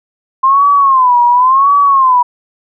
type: tone with vibrato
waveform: sine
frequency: 1046.5 Hz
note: C6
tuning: in tune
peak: -5 dBFS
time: 0.43-2.23 s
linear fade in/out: 10 ms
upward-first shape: sine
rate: 0.93 Hz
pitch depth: 150 cents each way
effects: none